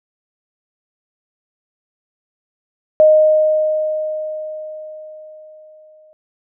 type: tone with exponential decay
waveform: sine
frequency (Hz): 619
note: D#5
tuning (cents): -9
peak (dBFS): -5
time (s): 3-6.13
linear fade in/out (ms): 0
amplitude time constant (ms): 680
effects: none